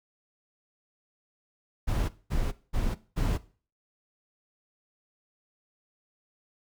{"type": "noise bursts", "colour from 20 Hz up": "brown", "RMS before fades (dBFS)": -27, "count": 4, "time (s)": [1.87, 3.38], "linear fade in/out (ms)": 20, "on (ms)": 220, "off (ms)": 210, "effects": ["noise-tail reverb RT60 0.4 s tail -18 dB re dry"]}